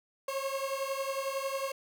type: beating tone pair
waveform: 30% pulse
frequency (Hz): 538 / 549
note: C5 / C#5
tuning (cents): +48 / -17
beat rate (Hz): 11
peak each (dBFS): -32 / -33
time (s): 0.28-1.72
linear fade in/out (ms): 5
effects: none